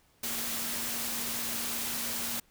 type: tone in noise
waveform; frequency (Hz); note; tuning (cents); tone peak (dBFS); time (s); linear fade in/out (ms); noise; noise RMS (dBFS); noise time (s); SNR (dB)
sine; 233.1; A#3; 0; -45; 0.23-2.4; 5; white; -34; 0.23-2.4; -14
effects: pink hiss -66 dBFS RMS until 2.5 s